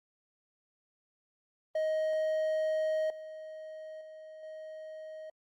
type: tone with level steps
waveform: triangle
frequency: 627 Hz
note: D#5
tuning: 13 cents sharp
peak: -26 / -40 / -44 / -40 dBFS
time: 1.75-5.3 s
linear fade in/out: 5 ms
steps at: 3.1 / 4.01 / 4.43 s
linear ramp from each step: 2 ms
effects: Opus 24 kbps